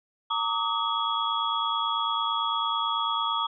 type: tone cluster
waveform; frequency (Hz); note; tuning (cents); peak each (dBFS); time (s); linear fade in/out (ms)
sine; 915 / 1155 / 1264 / 3336; A#5 / D6 / D#6 / G#7; -32 / -29 / +27 / +7; -30; 0.3-3.47; 10
effects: none